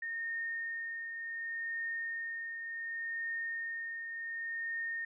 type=tone with tremolo; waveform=sine; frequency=1836 Hz; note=A#6; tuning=27 cents flat; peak=-34 dBFS; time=0.02-5.05 s; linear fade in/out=5 ms; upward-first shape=triangle; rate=0.68 Hz; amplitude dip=45%; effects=none